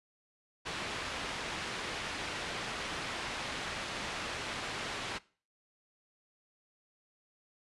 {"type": "low-pass noise", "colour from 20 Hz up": "white", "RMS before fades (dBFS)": -39, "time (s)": [0.65, 5.19], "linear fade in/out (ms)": 20, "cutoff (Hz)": 3000, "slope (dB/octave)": 12, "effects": ["noise-tail reverb RT60 0.4 s tail -21 dB re dry", "resampled to 24000 Hz"]}